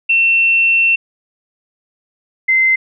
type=tone pair in turn; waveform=sine; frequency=2700 / 2071 Hz; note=E7 / C7; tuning=+41 / -18 cents; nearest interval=perfect fourth; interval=459 cents; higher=first; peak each=-9 dBFS; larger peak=neither; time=0.09-0.96 / 2.48-2.76 s; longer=first; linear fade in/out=10 ms; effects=none